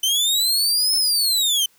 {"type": "linear two-way sweep", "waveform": "sawtooth", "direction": "up then down", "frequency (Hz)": [3043, 5274, 3043], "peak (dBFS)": -14, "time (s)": [0.03, 1.66], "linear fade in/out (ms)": 5, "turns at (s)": 0.96, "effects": ["white hiss -58 dBFS RMS until 1.78 s"]}